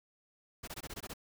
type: noise bursts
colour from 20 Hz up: pink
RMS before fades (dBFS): -43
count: 8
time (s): 0.63-1.138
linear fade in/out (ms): 10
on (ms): 46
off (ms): 20
effects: none